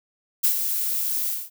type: noise with ADSR envelope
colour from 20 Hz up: violet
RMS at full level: -18 dBFS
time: 0.43-1.5 s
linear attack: 17 ms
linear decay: 94 ms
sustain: -7 dB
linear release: 220 ms
effects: none